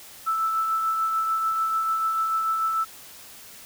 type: tone with tremolo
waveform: sine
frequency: 1318.5 Hz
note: E6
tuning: in tune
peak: -20 dBFS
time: 0.26-2.85 s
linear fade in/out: 20 ms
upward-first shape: triangle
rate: 6.8 Hz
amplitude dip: 35%
effects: white hiss -45 dBFS RMS until 3.65 s